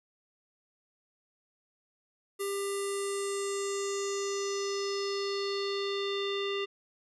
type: tone with low-pass filter sweep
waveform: square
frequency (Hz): 397.7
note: G4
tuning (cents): +25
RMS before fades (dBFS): -33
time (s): 2.39-6.66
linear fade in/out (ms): 20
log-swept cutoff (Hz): 11000 to 3200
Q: 4.6
effects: none